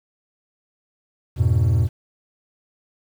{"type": "chord", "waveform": "triangle", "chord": "F diminished", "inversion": "none", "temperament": "equal with one note detuned", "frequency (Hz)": [85.51, 103.83, 123.47], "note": ["F2", "Ab2", "Cb3"], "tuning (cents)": [-36, 0, 0], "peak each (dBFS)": -17, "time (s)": [1.36, 1.89], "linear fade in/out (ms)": 50, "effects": ["tanh soft clip ceiling -6 dBFS", "8-bit"]}